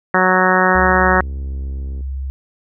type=harmonic tone; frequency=185 Hz; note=F#3; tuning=in tune; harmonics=1 / 2 / 3 / 4 / 5 / 6 / 7 / 8 / 9 / 10; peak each=-20 / -20 / -20 / -20 / -20 / -20 / -20 / -20 / -20 / -20 dBFS; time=0.14-1.21 s; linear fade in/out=2 ms
type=tone with pitch glide; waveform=sine; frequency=71.4 to 67 Hz; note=D2 to C2; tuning=-48 to +42 cents; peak=-21 dBFS; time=0.75-2.3 s; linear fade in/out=0 ms; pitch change=-110 cents; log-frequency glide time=0.96-1.69 s
type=click train; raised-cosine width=3 ms; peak=-26 dBFS; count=84; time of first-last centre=0.78-2.008 s; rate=67.6 Hz
effects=none